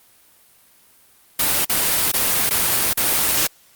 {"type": "noise with dropouts", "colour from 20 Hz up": "white", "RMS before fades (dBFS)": -18, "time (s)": [1.39, 3.47], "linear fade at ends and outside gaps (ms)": 5, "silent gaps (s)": [[1.649, 1.695], [2.118, 2.137], [2.494, 2.507], [2.931, 2.973]], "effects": ["white hiss -53 dBFS RMS until 3.75 s", "Opus 32 kbps"]}